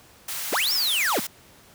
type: high-pass noise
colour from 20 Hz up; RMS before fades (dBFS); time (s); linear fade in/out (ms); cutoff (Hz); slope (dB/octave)
white; -31; 0.28-1.27; 5; 850; 12
type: linear two-way sweep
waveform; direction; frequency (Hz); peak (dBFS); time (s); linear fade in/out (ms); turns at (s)
square; up then down; 123.47 to 5560 to 123.47; -22; 0.52-1.2; 10; 0.73
effects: pink hiss -52 dBFS RMS until 1.74 s + high-pass 60 Hz 12 dB/octave